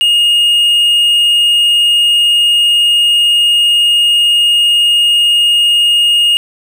triangle tone, 2853 Hz, F7, 36 cents sharp, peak -5 dBFS, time 0.01-6.37 s, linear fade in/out 0 ms, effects none

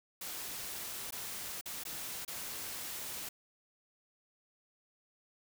white noise with dropouts, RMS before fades -42 dBFS, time 0.21-3.29 s, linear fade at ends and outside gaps 5 ms, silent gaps 1.108-1.123 / 1.612-1.657 / 1.837-1.851 / 2.25-2.278 s, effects none

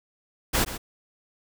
pink noise with echo, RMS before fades -22 dBFS, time 0.53-0.65 s, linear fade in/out 20 ms, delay 130 ms, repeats 1, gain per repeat -12 dB, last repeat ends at 0.78 s, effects none

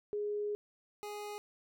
sine / 25% pulse tone pair in turn, 415.3 / 415.3 Hz, G#4 / G#4, 0 / 0 cents, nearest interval unison, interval 0 cents, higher neither, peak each -33 / -37 dBFS, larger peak first, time 0.13-0.55 / 1.03-1.38 s, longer first, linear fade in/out 0 ms, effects none

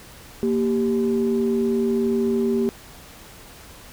sine tone pair together, 233.1 / 392 Hz, A#3 / G4, 0 / 0 cents, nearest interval major sixth, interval 900 cents, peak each -20 dBFS, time 0.43-2.69 s, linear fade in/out 0 ms, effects tanh soft clip ceiling -12 dBFS + pink hiss -44 dBFS RMS until 3.92 s

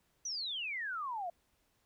sine exponential sweep, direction down, 6100 to 666 Hz, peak -36 dBFS, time 0.25-1.3 s, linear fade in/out 5 ms, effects pink hiss -75 dBFS RMS until 1.85 s

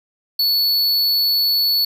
square tone, 4430 Hz, C#8, 2 cents flat, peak -15 dBFS, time 0.39-1.85 s, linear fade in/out 5 ms, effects none

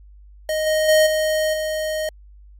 square tone with level steps, 622.3 Hz, D#5, in tune, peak -20 / -17 / -12 / -18 / -22 dBFS, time 0.49-2.09 s, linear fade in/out 2 ms, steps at 0.66 / 0.88 / 1.06 / 1.53 s, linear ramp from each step 10 ms, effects added 50 Hz sine -42 dBFS peak until 2.59 s + MP3 64 kbps

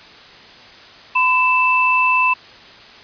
sine tone pair together, 1010.2 / 2646 Hz, B5 / E7, +39 / +6 cents, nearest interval octave + perfect fourth, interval 1667 cents, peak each -15 dBFS, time 1.15-2.34 s, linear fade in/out 10 ms, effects white hiss -41 dBFS RMS until 3.03 s + resampled to 11025 Hz

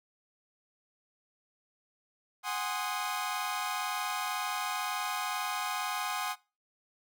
sawtooth chord, Ab dominant seventh, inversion third, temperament equal with one note detuned, 740 / 822 / 1046.5 / 1244.5 Hz, Gb5 / Ab5 / C6 / Eb6, 0 / -18 / 0 / 0 cents, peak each -34 dBFS, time 2.43-6.36 s, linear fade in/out 50 ms, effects noise-tail reverb RT60 0.3 s tail -22 dB re dry

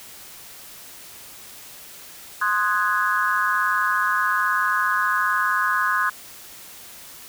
sine chord, Ab dominant seventh, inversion first, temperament equal, 1046.5 / 1244.5 / 1480 / 1661.2 Hz, C6 / Eb6 / Gb6 / Ab6, 0 / 0 / 0 / 0 cents, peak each -24 dBFS, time 2.41-6.1 s, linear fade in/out 10 ms, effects white hiss -42 dBFS RMS until 7.28 s

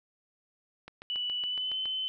click train, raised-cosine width 0.3 ms, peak -28 dBFS, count 8, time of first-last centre 0.88-1.856 s, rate 7.17 Hz
sine tone with pitch glide, 2960 to 3052 Hz, F#7 to G7, 0 to -47 cents, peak -30 dBFS, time 1.1-2.08 s, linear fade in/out 0 ms, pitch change +53 cents, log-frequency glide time 1.43-1.76 s
effects none

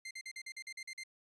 sawtooth tone bursts, 2090 Hz, C7, 2 cents flat, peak -39 dBFS, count 10, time 0.05-1.036 s, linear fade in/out 5 ms, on 59 ms, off 44 ms, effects resampled to 22050 Hz

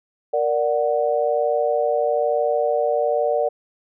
sine chord, Bb augmented, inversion none, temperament equal, 466.2 / 587.3 / 740 Hz, Bb4 / D5 / F#5, 0 / 0 / 0 cents, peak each -22 / -20 / -24 dBFS, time 0.33-3.49 s, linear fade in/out 10 ms, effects none

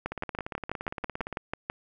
two click trains, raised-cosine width 0.5 ms, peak -15 / -19 dBFS, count 11 / 22, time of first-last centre 0.06-1.699 / 0.12-1.327 s, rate 6.1 / 17.4 Hz, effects none

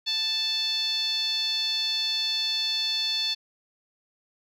10% pulse tone with band-pass filter, 880 Hz, A5, in tune, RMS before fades -27 dBFS, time 0.06-3.35 s, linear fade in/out 20 ms, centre 4000 Hz, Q 9.4, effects none

